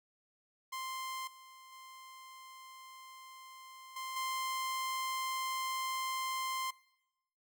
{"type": "tone with level steps", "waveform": "sawtooth", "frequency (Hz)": 1046.5, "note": "C6", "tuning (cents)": 0, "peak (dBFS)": [-35, -50, -47, -36, -31], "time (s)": [0.72, 6.71], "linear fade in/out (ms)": 10, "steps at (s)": [1.27, 1.72, 3.96, 4.16], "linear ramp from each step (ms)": 5, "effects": ["noise-tail reverb RT60 0.9 s tail -22 dB re dry"]}